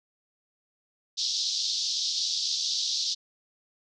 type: band-pass noise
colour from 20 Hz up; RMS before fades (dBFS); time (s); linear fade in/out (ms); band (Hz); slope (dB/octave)
white; -29; 1.17-3.15; 20; 3600 to 5700; 48
effects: none